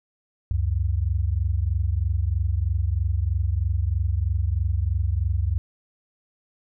sine tone pair together, 69.3 / 92.43 Hz, C#2 / F#2, 0 / -1 cents, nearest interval perfect fourth, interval 499 cents, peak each -23 dBFS, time 0.51-5.58 s, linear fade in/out 0 ms, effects none

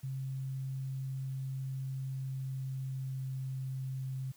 sine tone with pitch glide, 133.3 to 131.92 Hz, C3 to C3, +33 to +15 cents, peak -35 dBFS, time 0.03-4.32 s, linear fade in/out 10 ms, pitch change -18 cents, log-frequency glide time 1.83-3.67 s, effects white hiss -63 dBFS RMS until 4.36 s

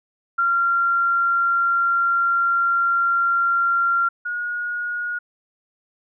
sine tone pair in turn, 1380 / 1442.7 Hz, F6 / F#6, -21 / -44 cents, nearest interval minor second, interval 77 cents, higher second, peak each -16 / -23 dBFS, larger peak first, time 0.38-4.09 / 4.25-5.19 s, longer first, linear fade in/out 10 ms, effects none

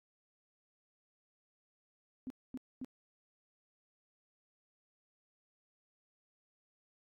sine tone bursts, 256.8 Hz, C4, 32 cents flat, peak -39 dBFS, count 3, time 2.27-2.846 s, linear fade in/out 0 ms, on 32 ms, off 240 ms, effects AAC 48 kbps

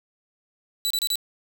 sawtooth tone bursts, 3951 Hz, B7, in tune, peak -19 dBFS, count 4, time 0.85-1.156 s, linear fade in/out 0 ms, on 54 ms, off 30 ms, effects none

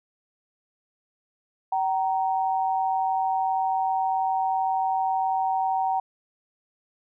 sine tone pair together, 764.9 / 932.3 Hz, G5 / A#5, -43 / 0 cents, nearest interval minor third, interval 343 cents, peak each -23 / -27 dBFS, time 1.72-6 s, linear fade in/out 5 ms, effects none

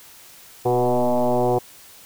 sine tone with frequency modulation, 123.5 Hz, B2, in tune, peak -16 dBFS, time 0.65-1.59 s, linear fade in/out 10 ms, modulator 123 Hz, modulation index 5.9, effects white hiss -46 dBFS RMS until 2.05 s

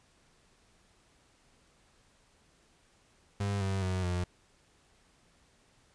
35% pulse tone with pitch steps, 100.4 / 96.48 / 92.71 / 89.09 Hz, G2 / G2 / F#2 / F2, +42 / -27 / +4 / +35 cents, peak -28 dBFS, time 3.4-4.24 s, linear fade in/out 5 ms, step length 210 ms, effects pink hiss -66 dBFS RMS until 5.94 s + resampled to 22050 Hz

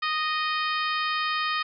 harmonic tone, 620 Hz, D#5, 6 cents flat, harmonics 2 / 3 / 4 / 5 / 6 / 7 / 8, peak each -27 / -31 / -33 / -35 / -37 / -38 / -39 dBFS, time 0.02-1.63 s, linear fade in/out 10 ms, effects none

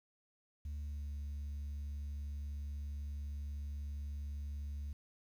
sine tone with pitch glide, 73.42 to 71.91 Hz, D2 to D2, 0 to -36 cents, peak -37 dBFS, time 0.65-4.93 s, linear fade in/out 5 ms, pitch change -36 cents, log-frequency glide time 0.8-1.08 s, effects tanh soft clip ceiling -38 dBFS + 11-bit

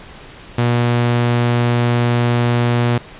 sawtooth tone, 120 Hz, B2, 49 cents flat, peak -9 dBFS, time 0.58-2.98 s, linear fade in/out 5 ms, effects pink hiss -38 dBFS RMS until 3.19 s + resampled to 8000 Hz

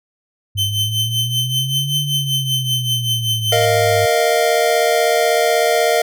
sine exponential two-way sweep, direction up then down, 101 to 145.3 to 101 Hz, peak -20 dBFS, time 0.55-4.06 s, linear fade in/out 10 ms, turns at 1.98 s
40% pulse tone with tremolo, 3079 Hz, G7, 32 cents flat, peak -14 dBFS, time 0.57-3.66 s, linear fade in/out 20 ms, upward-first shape triangle, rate 5.2 Hz, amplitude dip 80%
square chord, Bb suspended fourth, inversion none, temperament equal, 466.2 / 622.3 / 698.5 Hz, Bb4 / Eb5 / F5, 0 / 0 / 0 cents, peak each -18 dBFS, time 3.52-6.02 s, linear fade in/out 5 ms
effects none

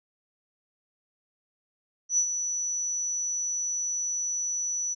sine tone with ADSR envelope, 5930 Hz, F#8, 3 cents sharp, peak -19 dBFS, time 2.09-4.95 s, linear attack 89 ms, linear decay 75 ms, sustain -8 dB, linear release 24 ms, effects none

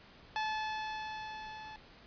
sawtooth tone with level ramp, 866 Hz, A5, 28 cents flat, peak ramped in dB -28 to -42 dBFS, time 0.36-1.76 s, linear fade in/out 0 ms, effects pink hiss -57 dBFS RMS until 2.06 s + resampled to 11025 Hz

